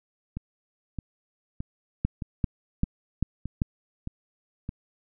two click trains, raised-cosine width 5 ms, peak -20 / -11 dBFS, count 8 / 5, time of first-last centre 0.37-4.691 / 2.05-3.619 s, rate 1.62 / 2.55 Hz, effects none

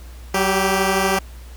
10% pulse tone pair together, 190 / 392.5 Hz, F#3 / G4, +46 / +2 cents, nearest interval octave + minor second, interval 1256 cents, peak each -11 dBFS, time 0.34-1.19 s, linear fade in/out 5 ms, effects added 60 Hz sine -35 dBFS peak until 1.56 s + pink hiss -47 dBFS RMS until 1.56 s

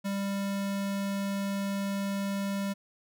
square tone, 198 Hz, G3, 18 cents sharp, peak -30 dBFS, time 0.04-2.74 s, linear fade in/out 20 ms, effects none

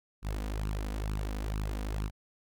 sawtooth tone with flanger, 51.91 Hz, G#1, in tune, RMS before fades -34 dBFS, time 0.22-2.11 s, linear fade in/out 50 ms, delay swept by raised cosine 0.72 to 4.12 ms, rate 2.2 Hz, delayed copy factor +0.7, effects none

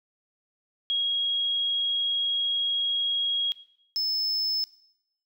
sine / triangle tone pair in turn, 3291 / 5233 Hz, G#7 / E8, -16 / -14 cents, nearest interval minor sixth, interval 802 cents, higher second, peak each -23 dBFS, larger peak neither, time 0.9-3.52 / 3.96-4.64 s, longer first, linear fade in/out 0 ms, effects noise-tail reverb RT60 0.7 s tail -17 dB re dry

